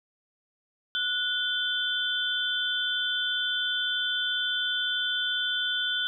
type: tone cluster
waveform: sine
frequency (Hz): 1468 / 3109 / 3486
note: F#6 / G7 / A7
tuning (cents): -14 / -15 / -17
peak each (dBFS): -30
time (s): 0.95-6.07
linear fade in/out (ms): 0
effects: none